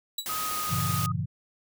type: tone with exponential decay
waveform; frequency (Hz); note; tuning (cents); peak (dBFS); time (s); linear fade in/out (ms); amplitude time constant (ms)
sawtooth; 3914; B7; -16; -23; 0.18-0.3; 5; 25
type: noise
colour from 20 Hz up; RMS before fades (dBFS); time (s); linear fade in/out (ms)
white; -33; 0.26-1.06; 0
type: tone with pitch glide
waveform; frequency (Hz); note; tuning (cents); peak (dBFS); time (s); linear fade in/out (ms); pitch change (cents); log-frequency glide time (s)
sine; 1257 to 1244; D#6 to D#6; +17 to -1; -31; 0.29-1.12; 5; -18; 0.46-0.55
type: chord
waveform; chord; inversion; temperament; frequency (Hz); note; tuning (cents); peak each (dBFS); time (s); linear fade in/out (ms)
sine; G diminished seventh; none; just; 98 / 117.6 / 141.12 / 169.34; G2 / Bb2 / Db3 / Fb3; 0 / +16 / +31 / +47; -32; 0.69-1.26; 20
effects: none